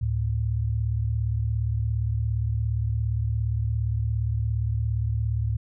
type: tone pair together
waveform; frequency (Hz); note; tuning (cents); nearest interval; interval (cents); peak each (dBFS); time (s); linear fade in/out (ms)
sine; 72.7 / 110; D2 / A2; -17 / 0; perfect fifth; 717; -27 / -24; 0.01-5.57; 10
effects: none